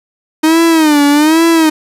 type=tone with vibrato; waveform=45% pulse; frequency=309.1 Hz; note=D#4; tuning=11 cents flat; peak=-6 dBFS; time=0.43-1.7 s; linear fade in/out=10 ms; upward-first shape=sine; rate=1.2 Hz; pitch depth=130 cents each way; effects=resampled to 32000 Hz + 7-bit